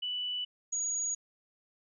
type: tone pair in turn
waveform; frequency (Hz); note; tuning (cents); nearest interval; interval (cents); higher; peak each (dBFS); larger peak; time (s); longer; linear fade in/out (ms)
sine; 2970 / 6737; F#7 / G#8; +6 / +24; octave + major second; 1418; second; -32 / -30; second; 0.02-0.45 / 0.72-1.15; neither; 10
effects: none